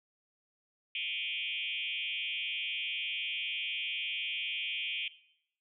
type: tone with frequency modulation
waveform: sine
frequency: 2801 Hz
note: F7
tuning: 4 cents sharp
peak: -33 dBFS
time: 0.95-5.08 s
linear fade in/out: 2 ms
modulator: 158 Hz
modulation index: 3.3
effects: noise-tail reverb RT60 0.7 s tail -18 dB re dry